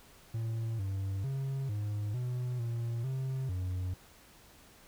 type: tone with pitch steps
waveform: triangle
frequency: 113.3 / 97.1 / 135.5 / 104.2 / 124.2 / 116.9 / 132.2 / 91.6 Hz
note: A#2 / G2 / C#3 / G#2 / B2 / A#2 / C3 / F#2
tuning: -49 / -16 / -39 / +6 / +10 / +5 / +18 / -17 cents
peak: -30 dBFS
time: 0.34-3.94 s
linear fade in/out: 5 ms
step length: 450 ms
effects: pink hiss -58 dBFS RMS until 4.87 s